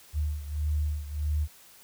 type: beating tone pair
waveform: sine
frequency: 74.7 / 76.3 Hz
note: D2 / D#2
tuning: +30 / -33 cents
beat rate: 1.6 Hz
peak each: -28 / -32 dBFS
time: 0.13-1.48 s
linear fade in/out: 50 ms
effects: white hiss -54 dBFS RMS until 1.83 s